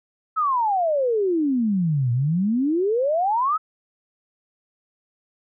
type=exponential two-way sweep; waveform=sine; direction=down then up; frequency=1318.5 to 116.6 to 1318.5 Hz; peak=-18 dBFS; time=0.36-3.58 s; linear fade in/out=20 ms; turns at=2.12 s; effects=none